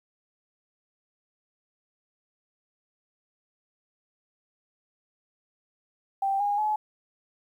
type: tone with pitch steps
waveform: sine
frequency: 784 / 817.3 / 852 Hz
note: G5 / G#5 / G#5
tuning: 0 / -28 / +44 cents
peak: -23 dBFS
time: 6.22-6.76 s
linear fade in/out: 5 ms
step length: 180 ms
effects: 10-bit